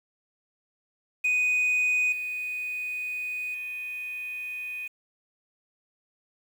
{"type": "tone with level steps", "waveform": "sine", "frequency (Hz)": 2489, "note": "D#7", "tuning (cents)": 0, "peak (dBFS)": [-19, -29, -32], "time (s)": [1.24, 4.88], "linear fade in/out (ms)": 10, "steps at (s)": [2.12, 3.54], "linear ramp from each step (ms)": 5, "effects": ["tanh soft clip ceiling -20 dBFS", "8-bit"]}